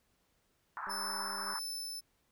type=band-pass noise; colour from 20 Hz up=pink; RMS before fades=-41 dBFS; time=0.77-1.59 s; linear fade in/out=0 ms; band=900 to 1600 Hz; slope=48 dB/octave
type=click train; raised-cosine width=1 ms; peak=-38 dBFS; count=133; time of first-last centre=0.87-1.537 s; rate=198 Hz
type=tone with tremolo; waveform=sawtooth; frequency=5274 Hz; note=E8; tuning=in tune; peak=-35 dBFS; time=0.89-2.01 s; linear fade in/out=20 ms; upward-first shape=sine; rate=1.6 Hz; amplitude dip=25%
effects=pink hiss -75 dBFS RMS until 2.31 s